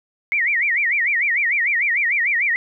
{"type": "tone with vibrato", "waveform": "sine", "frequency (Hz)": 2093, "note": "C7", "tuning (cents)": 0, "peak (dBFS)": -16, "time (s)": [0.32, 2.56], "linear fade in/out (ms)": 0, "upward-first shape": "sine", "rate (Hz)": 6.7, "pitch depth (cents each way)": 230, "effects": []}